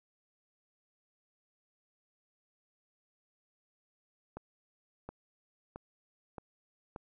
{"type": "accelerating click train", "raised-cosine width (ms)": 1, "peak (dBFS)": -28, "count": 5, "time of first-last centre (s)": [4.37, 6.961], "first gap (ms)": 720, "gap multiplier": 0.93, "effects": []}